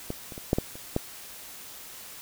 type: clicks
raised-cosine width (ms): 2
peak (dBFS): -17 / -27 / -25 / -8 / -11 / -29 / -11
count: 7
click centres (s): 0.104 / 0.322 / 0.379 / 0.531 / 0.585 / 0.755 / 0.964
effects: white hiss -44 dBFS RMS until 2.21 s